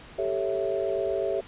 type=chord; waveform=sine; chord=A dominant seventh; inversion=third; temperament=equal; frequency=392 / 440 / 554.4 / 659.3 Hz; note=G4 / A4 / C#5 / E5; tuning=0 / 0 / 0 / 0 cents; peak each=-29 / -32 / -31 / -30 dBFS; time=0.18-1.41 s; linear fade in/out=10 ms; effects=pink hiss -47 dBFS RMS until 1.47 s + resampled to 8000 Hz